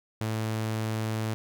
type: tone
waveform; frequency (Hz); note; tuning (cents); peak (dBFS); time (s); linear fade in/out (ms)
sawtooth; 110; A2; 0; -24; 0.21-1.34; 0
effects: none